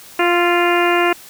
harmonic tone with a mistuned harmonic, 349.2 Hz, F4, in tune, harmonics 1 / 2 / 3 / 4 / 5 / 6 / 7 / 8, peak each -16 / -19 / -21 / -22 / -23 / -24 / -24 / -25 dBFS, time 0.19-1.13 s, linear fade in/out 5 ms, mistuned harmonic 4, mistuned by -19 cents, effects white hiss -40 dBFS RMS until 1.29 s

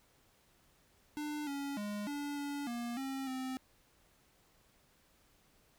square tone with pitch steps, 298.4 / 280.6 / 206.6 / 288.3 / 285.8 / 237.5 / 268.7 / 260 Hz, D4 / C#4 / G#3 / D4 / D4 / A#3 / C4 / C4, +28 / +21 / -9 / -32 / -47 / +33 / +46 / -11 cents, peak -38 dBFS, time 1.17-3.57 s, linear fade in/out 0 ms, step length 300 ms, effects pink hiss -69 dBFS RMS until 5.78 s

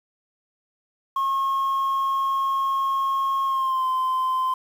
sine tone with pitch glide, 1083 to 1035.3 Hz, C#6 to C6, -41 to -19 cents, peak -18 dBFS, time 1.16-4.54 s, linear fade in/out 5 ms, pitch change -78 cents, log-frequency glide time 3.46-3.86 s, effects tanh soft clip ceiling -19 dBFS + 8-bit

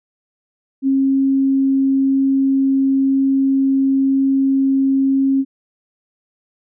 sine tone, 270.1 Hz, C#4, 45 cents flat, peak -12 dBFS, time 0.82-5.45 s, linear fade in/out 50 ms, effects none

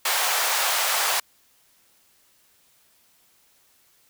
pink high-pass noise, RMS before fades -23 dBFS, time 0.05-1.2 s, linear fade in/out 5 ms, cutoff 680 Hz, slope 24 dB/octave, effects white hiss -61 dBFS RMS until 4.09 s

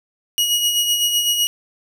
sawtooth tone with tremolo, 2899 Hz, F#7, 36 cents flat, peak -11 dBFS, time 0.38-1.47 s, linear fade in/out 0 ms, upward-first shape sine, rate 7.9 Hz, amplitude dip 45%, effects none

